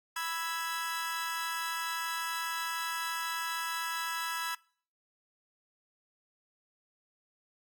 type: chord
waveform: sawtooth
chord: E major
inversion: second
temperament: equal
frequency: 987.8 / 1318.5 / 1661.2 Hz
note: B5 / E6 / G#6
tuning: 0 / 0 / 0 cents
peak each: -34 dBFS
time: 0.16-4.55 s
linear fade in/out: 5 ms
effects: noise-tail reverb RT60 0.5 s tail -24 dB re dry + Opus 48 kbps